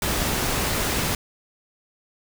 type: noise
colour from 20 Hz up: pink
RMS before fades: -24 dBFS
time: 0.02-1.15 s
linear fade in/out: 2 ms
effects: none